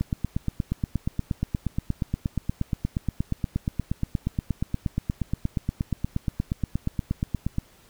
click train, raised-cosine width 5 ms, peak -12 dBFS, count 65, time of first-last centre 0.01-7.584 s, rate 8.45 Hz, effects pink hiss -56 dBFS RMS until 7.89 s

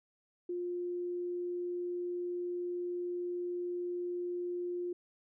sine tone, 353.3 Hz, F4, 20 cents sharp, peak -34 dBFS, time 0.49-4.93 s, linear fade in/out 5 ms, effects none

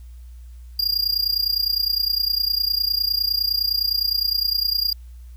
square tone with amplitude modulation, 4815 Hz, D8, 42 cents sharp, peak -16 dBFS, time 0.79-4.93 s, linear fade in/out 5 ms, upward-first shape sine, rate 29.8 Hz, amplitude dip 85%, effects added 60 Hz sine -37 dBFS peak until 5.36 s + white hiss -61 dBFS RMS until 5.36 s

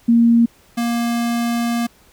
sine / square tone pair in turn, 233.1 / 235.4 Hz, A#3 / A#3, 0 / +17 cents, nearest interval unison, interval 17 cents, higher second, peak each -9 / -18 dBFS, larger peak first, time 0.08-0.46 / 0.77-1.87 s, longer second, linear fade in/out 10 ms, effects pink hiss -52 dBFS RMS until 2.12 s

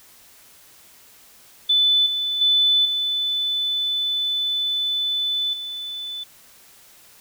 sine tone with level steps, 3500 Hz, A7, 10 cents flat, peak -14 / -21 / -14 / -20 / -28 dBFS, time 1.69-6.24 s, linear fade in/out 10 ms, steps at 2.06 / 2.41 / 2.85 / 5.53 s, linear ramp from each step 5 ms, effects white hiss -50 dBFS RMS until 7.2 s

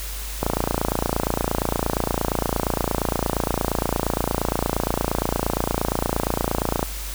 click train, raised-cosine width 1 ms, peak -6 dBFS, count 184, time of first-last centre 0.43-6.829 s, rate 28.6 Hz, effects added 50 Hz sine -30 dBFS peak until 7.14 s + white hiss -34 dBFS RMS until 7.14 s

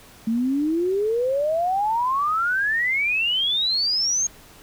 sine exponential sweep, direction up, 219.2 to 6600 Hz, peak -19 dBFS, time 0.27-4.27 s, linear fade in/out 5 ms, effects pink hiss -48 dBFS RMS until 4.62 s

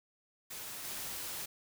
white noise with level steps, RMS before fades -44 / -41 dBFS, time 0.5-1.46 s, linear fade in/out 10 ms, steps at 0.84 s, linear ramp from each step 10 ms, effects none

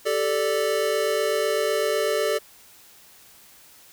square chord, G suspended second, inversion none, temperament equal, 392 / 440 / 587.3 Hz, G4 / A4 / D5, 0 / 0 / 0 cents, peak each -29 / -25 / -26 dBFS, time 0.05-2.39 s, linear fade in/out 20 ms, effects white hiss -51 dBFS RMS until 3.92 s

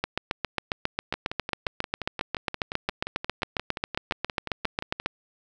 two click trains, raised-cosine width 0.3 ms, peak -15 / -9 dBFS, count 23 / 38, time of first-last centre 1.14-5 / 0.04-5.06 s, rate 5.7 / 7.37 Hz, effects none

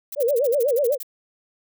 violet noise bursts, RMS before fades -32 dBFS, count 12, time 0.12-1.031 s, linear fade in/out 5 ms, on 31 ms, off 49 ms
sine tone with vibrato, 521 Hz, C5, 7 cents flat, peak -17 dBFS, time 0.16-0.98 s, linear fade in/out 50 ms, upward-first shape sine, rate 8.1 Hz, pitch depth 230 cents each way
effects none

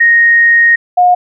sine tone pair in turn, 1865 / 718.2 Hz, A#6 / F5, 0 / +48 cents, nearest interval octave + perfect fourth, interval 1652 cents, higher first, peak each -4 dBFS, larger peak neither, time 0-0.76 / 0.97-1.15 s, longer first, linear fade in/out 10 ms, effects none

